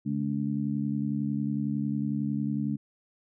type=harmonic tone; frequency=71 Hz; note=C#2; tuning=42 cents sharp; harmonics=2 / 3 / 4; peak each=-32 / -29 / -33 dBFS; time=0.05-2.77 s; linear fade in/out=20 ms; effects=none